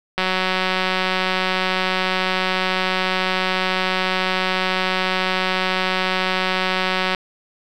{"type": "click train", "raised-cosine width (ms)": 0.3, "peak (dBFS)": -4, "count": 1297, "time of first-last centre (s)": [0.18, 7.148], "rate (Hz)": 186, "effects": ["7-bit"]}